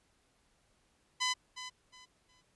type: tone with echo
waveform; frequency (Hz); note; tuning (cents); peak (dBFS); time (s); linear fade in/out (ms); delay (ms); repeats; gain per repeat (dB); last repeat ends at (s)
10% pulse; 1008; B5; +35; -21; 1.2-1.34; 20; 360; 3; -12; 2.42
effects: pink hiss -72 dBFS RMS until 2.55 s + resampled to 24000 Hz